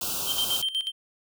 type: band-stop noise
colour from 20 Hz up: white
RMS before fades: -30 dBFS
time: 0.01-0.62 s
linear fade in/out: 5 ms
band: 1500 to 2600 Hz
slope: 96 dB/octave
type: tone with tremolo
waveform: triangle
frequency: 3136 Hz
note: G7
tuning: in tune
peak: -22 dBFS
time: 0.26-0.92 s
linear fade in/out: 50 ms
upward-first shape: square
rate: 8.2 Hz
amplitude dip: 75%
effects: none